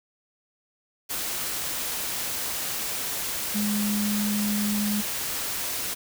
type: tone in noise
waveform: sine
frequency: 207.7 Hz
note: G#3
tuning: in tune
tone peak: -24 dBFS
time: 3.54-5.02 s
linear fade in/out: 20 ms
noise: white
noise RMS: -30 dBFS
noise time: 1.09-5.95 s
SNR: +3 dB
effects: none